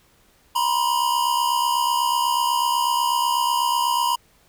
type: tone pair together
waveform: square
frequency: 957.9 / 1026 Hz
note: A#5 / C6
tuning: +47 / -34 cents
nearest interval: minor second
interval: 119 cents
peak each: -21 / -24 dBFS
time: 0.55-4.16 s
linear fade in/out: 10 ms
effects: pink hiss -58 dBFS RMS until 4.48 s